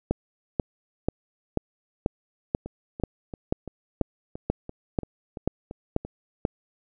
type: two click trains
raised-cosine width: 2 ms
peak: -9 / -22 dBFS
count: 14 / 11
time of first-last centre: 0.11-6.451 / 2.66-6.05 s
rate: 2.05 / 2.95 Hz
effects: none